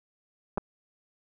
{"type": "clicks", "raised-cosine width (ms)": 1, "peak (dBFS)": -16, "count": 2, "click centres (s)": [0.575, 0.58], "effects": []}